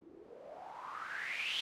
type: noise with low-pass filter sweep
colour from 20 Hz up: blue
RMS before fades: -43 dBFS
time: 0.01-1.61 s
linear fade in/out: 10 ms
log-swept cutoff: 290 to 3300 Hz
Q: 7.6
effects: none